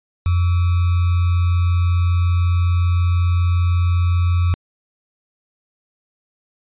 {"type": "tone with sample-and-hold", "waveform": "sine", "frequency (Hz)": 87.31, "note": "F2", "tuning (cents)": 0, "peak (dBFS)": -13, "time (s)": [0.26, 4.54], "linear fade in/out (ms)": 0, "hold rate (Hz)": 1225, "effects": ["resampled to 8000 Hz"]}